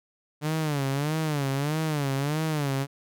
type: tone with vibrato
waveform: sawtooth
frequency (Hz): 146.83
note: D3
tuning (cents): 0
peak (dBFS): -21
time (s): 0.41-2.87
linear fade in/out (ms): 50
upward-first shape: sine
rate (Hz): 1.6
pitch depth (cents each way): 140
effects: none